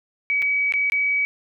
sine tone with dropouts, 2274 Hz, C#7, 44 cents sharp, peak -18 dBFS, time 0.3-1.25 s, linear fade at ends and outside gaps 0 ms, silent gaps 0.42-0.424 / 0.723-0.738 / 0.899-0.921 s, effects none

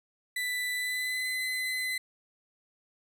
35% pulse tone with pitch glide, 1987 to 2026 Hz, B6 to B6, +10 to +44 cents, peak -28 dBFS, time 0.36-1.98 s, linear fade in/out 5 ms, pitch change +34 cents, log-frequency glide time 0.74-1.3 s, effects none

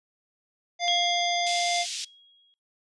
harmonic tone, 698.5 Hz, F5, in tune, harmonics 1 / 3 / 5 / 7 / 9, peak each -26 / -31 / -32 / -35 / -37 dBFS, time 0.79-1.86 s, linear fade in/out 50 ms
sine tone with exponential decay, 3297 Hz, G#7, 13 cents flat, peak -22 dBFS, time 0.88-2.54 s, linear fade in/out 0 ms, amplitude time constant 360 ms
white band-pass noise, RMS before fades -34 dBFS, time 1.46-2.05 s, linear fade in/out 10 ms, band 2800 to 6900 Hz, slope 24 dB/octave
effects noise-tail reverb RT60 0.3 s tail -26 dB re dry + resampled to 24000 Hz

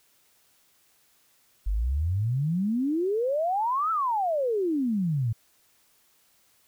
sine exponential two-way sweep, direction up then down, 45.8 to 1345 to 106.9 Hz, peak -23 dBFS, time 1.66-5.33 s, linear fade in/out 10 ms, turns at 3.91 s, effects white hiss -64 dBFS RMS until 6.67 s

